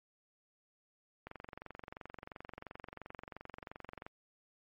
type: click train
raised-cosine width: 0.5 ms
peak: -30 dBFS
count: 65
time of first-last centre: 1.27-4.065 s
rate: 22.9 Hz
effects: MP3 32 kbps